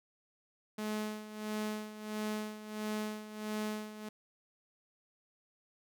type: tone with tremolo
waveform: sawtooth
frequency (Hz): 213.5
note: G#3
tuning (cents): +48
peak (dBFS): -30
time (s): 0.78-4.09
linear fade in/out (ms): 5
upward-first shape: sine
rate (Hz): 1.5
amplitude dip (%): 75
effects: none